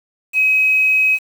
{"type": "tone with quantisation", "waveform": "sine", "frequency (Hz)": 2541, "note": "D#7", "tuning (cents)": 36, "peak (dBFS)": -11, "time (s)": [0.33, 1.19], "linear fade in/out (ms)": 50, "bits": 6, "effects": []}